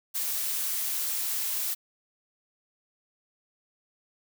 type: noise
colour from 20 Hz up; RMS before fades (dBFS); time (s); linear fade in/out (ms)
blue; -30; 0.14-1.75; 20
effects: none